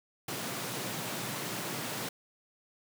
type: high-pass noise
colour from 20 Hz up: pink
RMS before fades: -37 dBFS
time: 0.28-2.09 s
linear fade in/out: 5 ms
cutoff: 110 Hz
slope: 96 dB/octave
effects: none